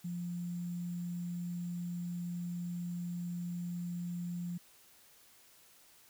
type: tone with sample-and-hold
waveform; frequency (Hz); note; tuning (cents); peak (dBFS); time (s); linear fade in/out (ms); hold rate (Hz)
sine; 174.61; F3; 0; -36; 0.04-4.58; 10; 7350
effects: white hiss -62 dBFS RMS until 6.09 s